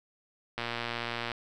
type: click train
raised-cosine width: 0.3 ms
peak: -17 dBFS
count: 88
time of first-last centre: 0.58-1.317 s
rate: 118 Hz
effects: none